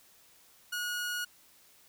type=tone; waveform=sawtooth; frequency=1449 Hz; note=F#6; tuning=37 cents flat; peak=-29 dBFS; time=0.72-1.25 s; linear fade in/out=10 ms; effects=white hiss -61 dBFS RMS until 1.88 s

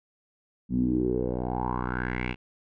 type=tone with low-pass filter sweep; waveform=10% pulse; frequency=61.74 Hz; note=B1; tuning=in tune; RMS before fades=-28 dBFS; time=0.69-2.36 s; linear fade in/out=50 ms; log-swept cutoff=210 to 2700 Hz; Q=6; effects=none

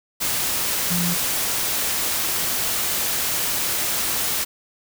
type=tone in noise; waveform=sine; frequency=174.61 Hz; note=F3; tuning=in tune; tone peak=-22 dBFS; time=0.9-1.15 s; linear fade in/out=20 ms; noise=white; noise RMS=-23 dBFS; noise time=0.2-4.45 s; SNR=-2 dB; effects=none

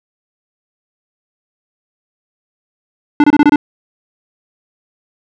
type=tone bursts; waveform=square; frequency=293.7 Hz; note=D4; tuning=in tune; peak=-5 dBFS; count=6; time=3.2-3.559 s; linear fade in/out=2 ms; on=39 ms; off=25 ms; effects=low-pass 2000 Hz 12 dB/octave

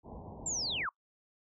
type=low-pass noise; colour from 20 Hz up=pink; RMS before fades=-45 dBFS; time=0.03-0.87 s; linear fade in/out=50 ms; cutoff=1000 Hz; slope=96 dB/octave
type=linear sweep; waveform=sine; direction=down; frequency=7550 to 1017 Hz; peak=-32 dBFS; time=0.46-0.89 s; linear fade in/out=2 ms
effects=noise-tail reverb RT60 0.1 s tail -24 dB re dry + high-pass 60 Hz 12 dB/octave

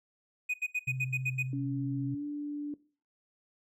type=tone bursts; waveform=triangle; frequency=2489 Hz; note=D#7; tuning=in tune; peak=-27 dBFS; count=8; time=0.49-1.429 s; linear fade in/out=10 ms; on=50 ms; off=77 ms
type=tone with vibrato; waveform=sine; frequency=130 Hz; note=C3; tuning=11 cents flat; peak=-33 dBFS; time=0.87-2.15 s; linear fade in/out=10 ms; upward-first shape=sine; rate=15 Hz; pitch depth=23 cents each way
type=tone with pitch glide; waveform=sine; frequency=279.2 to 292.4 Hz; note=C#4 to D4; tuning=+13 to -7 cents; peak=-33 dBFS; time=1.53-2.74 s; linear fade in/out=2 ms; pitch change=+80 cents; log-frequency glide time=2.07-2.25 s
effects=noise-tail reverb RT60 0.4 s tail -20 dB re dry

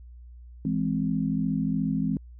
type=chord; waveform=sine; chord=E augmented; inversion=none; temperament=equal; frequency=164.81 / 207.7 / 261.6 Hz; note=E3 / G#3 / B#3; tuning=0 / 0 / 0 cents; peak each=-28 dBFS; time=0.65-2.17 s; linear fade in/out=2 ms; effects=added 60 Hz sine -43 dBFS peak until 2.39 s

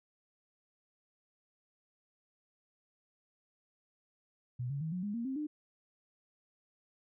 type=tone with pitch steps; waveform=sine; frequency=123.7 / 140.46 / 159.5 / 181.11 / 205.6 / 233.5 / 265.2 / 301.1 Hz; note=B2 / C#3 / D#3 / F#3 / G#3 / A#3 / C4 / D4; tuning=+3 / +23 / +43 / -37 / -17 / +3 / +23 / +43 cents; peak=-34 dBFS; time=4.59-5.47 s; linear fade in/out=10 ms; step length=110 ms; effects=none

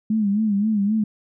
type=tone with vibrato; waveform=sine; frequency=209.1 Hz; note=G#3; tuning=12 cents sharp; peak=-17 dBFS; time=0.1-1.04 s; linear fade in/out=5 ms; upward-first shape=sine; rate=3.8 Hz; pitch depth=97 cents each way; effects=none

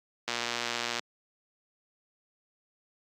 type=click train; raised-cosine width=0.2 ms; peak=-13 dBFS; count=86; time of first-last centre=0.28-0.994 s; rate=119 Hz; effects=high-pass 200 Hz 12 dB/octave + AAC 64 kbps

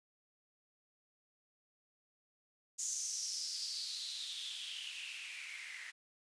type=noise with band-pass filter sweep; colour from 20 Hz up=blue; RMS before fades=-43 dBFS; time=2.78-5.92 s; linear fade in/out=20 ms; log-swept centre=6800 to 1900 Hz; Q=5.9; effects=resampled to 22050 Hz

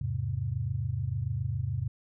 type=chord; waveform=sine; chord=E augmented; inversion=none; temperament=equal; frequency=82.41 / 103.83 / 130.81 Hz; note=E2 / G#2 / B#2; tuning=0 / 0 / 0 cents; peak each=-36 / -32 / -32 dBFS; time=0.01-1.88 s; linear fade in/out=5 ms; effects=none

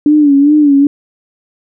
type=tone with vibrato; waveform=sine; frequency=290 Hz; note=D4; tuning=22 cents flat; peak=-4 dBFS; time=0.06-0.87 s; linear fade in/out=2 ms; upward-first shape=sine; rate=2.5 Hz; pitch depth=78 cents each way; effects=none

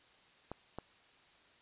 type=clicks; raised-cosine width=1 ms; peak=-27 dBFS; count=2; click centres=0.516 / 0.786 s; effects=white hiss -64 dBFS RMS until 1.61 s + resampled to 8000 Hz

